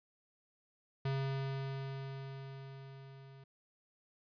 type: tone with level ramp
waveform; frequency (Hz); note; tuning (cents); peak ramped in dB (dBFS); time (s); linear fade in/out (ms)
square; 135.7; C#3; -36; -33 to -54; 1.05-3.44; 5
effects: resampled to 11025 Hz